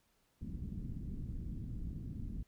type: low-pass noise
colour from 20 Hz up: pink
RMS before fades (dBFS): -42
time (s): 0.41-2.43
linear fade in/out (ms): 5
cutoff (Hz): 240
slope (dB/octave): 24
effects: pink hiss -75 dBFS RMS until 2.47 s